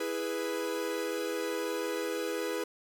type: chord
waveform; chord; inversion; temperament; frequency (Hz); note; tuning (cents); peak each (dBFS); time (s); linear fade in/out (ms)
45% pulse; E major; none; equal; 329.6 / 415.3 / 493.9; E4 / G#4 / B4; 0 / 0 / 0; -37 / -36 / -35; 0-2.64; 5
effects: none